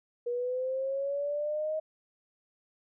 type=linear sweep; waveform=sine; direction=up; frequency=477.5 to 630 Hz; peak=-29 dBFS; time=0.26-1.8 s; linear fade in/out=10 ms; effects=none